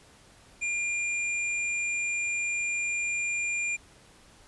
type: tone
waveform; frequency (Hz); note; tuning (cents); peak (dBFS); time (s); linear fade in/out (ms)
square; 2400; D7; +37; -28; 0.61-3.77; 20
effects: pink hiss -56 dBFS RMS until 4.47 s + resampled to 24000 Hz